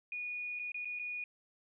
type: tone with dropouts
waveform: sine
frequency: 2456 Hz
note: D#7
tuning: 23 cents flat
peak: -37 dBFS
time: 0.12-1.24 s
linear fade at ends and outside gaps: 2 ms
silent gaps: 0.591-0.595 / 0.719-0.744 / 0.848-0.854 / 0.99-0.995 s
effects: none